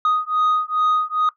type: beating tone pair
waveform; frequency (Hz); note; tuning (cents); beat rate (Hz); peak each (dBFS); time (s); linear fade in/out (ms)
sine; 1244.5 / 1246.9; D#6 / D#6; 0 / +3; 2.4; -18; 0.05-1.29; 2
effects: noise-tail reverb RT60 0.1 s tail -17 dB re dry + tanh soft clip ceiling -13 dBFS